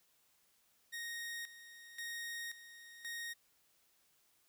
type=tone with tremolo; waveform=sawtooth; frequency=1864.7 Hz; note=A#6; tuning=in tune; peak=-38 dBFS; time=0.92-3.34 s; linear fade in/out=20 ms; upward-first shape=square; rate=0.94 Hz; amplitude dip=75%; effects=white hiss -73 dBFS RMS until 4.48 s